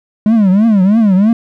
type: tone with vibrato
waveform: triangle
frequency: 205.8 Hz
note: G#3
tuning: 16 cents flat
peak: -4 dBFS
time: 0.26-1.33 s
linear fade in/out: 2 ms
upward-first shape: triangle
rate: 3.1 Hz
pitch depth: 230 cents each way
effects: none